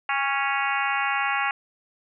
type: harmonic tone with a mistuned harmonic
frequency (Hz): 277.2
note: C#4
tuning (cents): 0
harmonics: 3 / 4 / 5 / 6 / 7 / 8 / 9 / 10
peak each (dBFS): -28 / -29 / -30 / -31 / -31 / -32 / -33 / -33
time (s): 0.09-1.51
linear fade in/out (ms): 2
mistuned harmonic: 3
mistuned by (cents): -32
effects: none